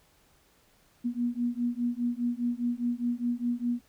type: beating tone pair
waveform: sine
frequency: 238.3 / 243.2 Hz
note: A#3 / B3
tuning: +38 / -26 cents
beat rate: 4.9 Hz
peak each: -30 dBFS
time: 1.04-3.81 s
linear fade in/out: 20 ms
effects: pink hiss -64 dBFS RMS until 3.88 s